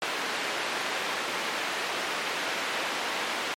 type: band-pass noise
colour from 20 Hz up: white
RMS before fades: -31 dBFS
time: 0.02-3.54 s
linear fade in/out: 0 ms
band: 300 to 2600 Hz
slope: 12 dB/octave
effects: MP3 64 kbps

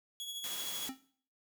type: tone with tremolo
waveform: sawtooth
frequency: 3351 Hz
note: G#7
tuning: 15 cents sharp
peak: -35 dBFS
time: 0.2-0.88 s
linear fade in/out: 0 ms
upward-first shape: triangle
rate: 13 Hz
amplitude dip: 55%
type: high-pass noise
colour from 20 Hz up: white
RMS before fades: -42 dBFS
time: 0.44-0.89 s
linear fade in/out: 0 ms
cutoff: 130 Hz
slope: 24 dB/octave
type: tone with exponential decay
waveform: square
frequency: 264.2 Hz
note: C4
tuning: 17 cents sharp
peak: -37 dBFS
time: 0.89-1.02 s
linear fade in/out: 1 ms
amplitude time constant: 28 ms
effects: noise-tail reverb RT60 0.5 s tail -17 dB re dry

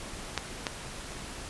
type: clicks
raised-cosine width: 0.2 ms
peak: -10 / -11 / -26 dBFS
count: 3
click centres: 0.377 / 0.668 / 1.12 s
effects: pink hiss -41 dBFS RMS until 1.49 s + resampled to 24000 Hz

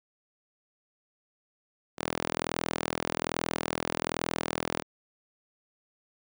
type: tone with high-pass filter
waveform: sawtooth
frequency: 41.2 Hz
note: E1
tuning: in tune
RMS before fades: -33 dBFS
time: 1.97-4.84 s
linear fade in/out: 50 ms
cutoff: 290 Hz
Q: 0.61
effects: none

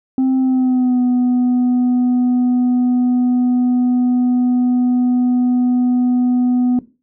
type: tone with pitch glide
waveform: sine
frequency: 261.6 to 248.1 Hz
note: C4 to B3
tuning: 0 to +8 cents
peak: -9 dBFS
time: 0.18-6.79 s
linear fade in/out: 2 ms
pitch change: -92 cents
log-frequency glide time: 0.38-1.01 s
effects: noise-tail reverb RT60 0.3 s tail -17 dB re dry + tanh soft clip ceiling -11 dBFS

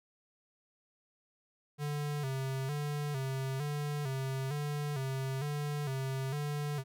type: tone with vibrato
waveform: square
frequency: 140 Hz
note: C#3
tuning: 18 cents sharp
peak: -34 dBFS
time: 1.78-6.84 s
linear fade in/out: 50 ms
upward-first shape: square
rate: 1.1 Hz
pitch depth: 84 cents each way
effects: none

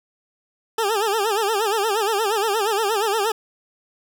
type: tone with vibrato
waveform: 20% pulse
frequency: 423.6 Hz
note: G#4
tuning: 34 cents sharp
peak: -14 dBFS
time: 0.78-3.32 s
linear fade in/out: 5 ms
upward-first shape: sine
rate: 8.5 Hz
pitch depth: 140 cents each way
effects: none

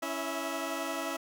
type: tone cluster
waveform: 15% pulse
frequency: 278 / 331.2 / 651 Hz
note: C#4 / E4 / E5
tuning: +5 / +8 / -22 cents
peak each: -31 dBFS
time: 0.02-1.17 s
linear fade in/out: 10 ms
effects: none

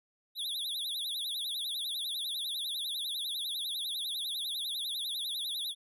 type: tone with vibrato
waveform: square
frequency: 3642 Hz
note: A#7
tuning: 41 cents flat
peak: -34 dBFS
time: 0.35-5.75 s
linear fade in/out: 50 ms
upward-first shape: triangle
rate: 10 Hz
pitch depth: 200 cents each way
effects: none

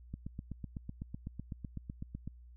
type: click train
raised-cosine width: 5 ms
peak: -28 dBFS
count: 18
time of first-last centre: 0.14-2.276 s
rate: 7.96 Hz
effects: added 60 Hz sine -52 dBFS peak until 2.56 s

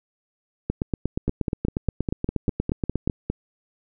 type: two click trains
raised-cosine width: 3 ms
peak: -10 / -11 dBFS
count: 21 / 11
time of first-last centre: 0.7-3.075 / 1.28-3.3 s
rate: 8.42 / 4.95 Hz
effects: none

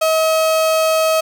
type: tone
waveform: 35% pulse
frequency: 638 Hz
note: D#5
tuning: 43 cents sharp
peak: -11 dBFS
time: 0.01-1.21 s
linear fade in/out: 10 ms
effects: none

